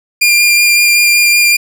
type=tone with vibrato; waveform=sawtooth; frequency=2400 Hz; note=D7; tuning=37 cents sharp; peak=-3 dBFS; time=0.21-1.57 s; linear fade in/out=10 ms; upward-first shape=triangle; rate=5.3 Hz; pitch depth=13 cents each way; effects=none